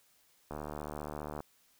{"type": "click train", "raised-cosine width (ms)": 1, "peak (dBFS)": -26, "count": 68, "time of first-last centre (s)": [0.51, 1.405], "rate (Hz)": 74.9, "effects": ["white hiss -68 dBFS RMS until 1.79 s"]}